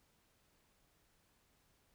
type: silence
effects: pink hiss -74 dBFS RMS until 1.94 s